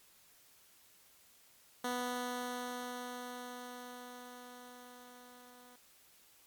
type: tone with level ramp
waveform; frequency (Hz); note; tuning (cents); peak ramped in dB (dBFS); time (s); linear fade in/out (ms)
10% pulse; 246.9; B3; 0; -26 to -49; 1.84-5.76; 5
effects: white hiss -64 dBFS RMS until 6.46 s + MP3 96 kbps